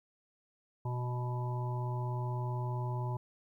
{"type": "harmonic tone", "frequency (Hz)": 123.47, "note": "B2", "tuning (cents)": 0, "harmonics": [1, 3, 5, 7, 8], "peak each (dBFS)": [-33, -45, -48, -44, -45], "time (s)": [0.85, 3.17], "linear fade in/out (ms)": 5, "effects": ["12-bit"]}